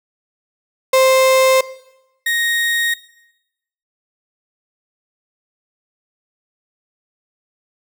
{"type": "tone pair in turn", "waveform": "35% pulse", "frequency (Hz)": [524, 1867.3], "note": ["C5", "A#6"], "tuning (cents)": [2, 2], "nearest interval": "octave + minor seventh", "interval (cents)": 2200, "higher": "second", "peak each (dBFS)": [-8, -14], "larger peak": "first", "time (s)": [[0.93, 1.61], [2.26, 2.94]], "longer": "neither", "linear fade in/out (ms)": 5, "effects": ["noise-tail reverb RT60 0.9 s tail -18 dB re dry"]}